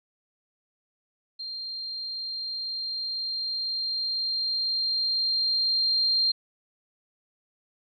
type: tone with level ramp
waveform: sine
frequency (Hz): 4186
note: C8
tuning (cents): 0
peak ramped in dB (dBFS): -33 to -20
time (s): 1.39-6.32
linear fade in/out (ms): 10
effects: none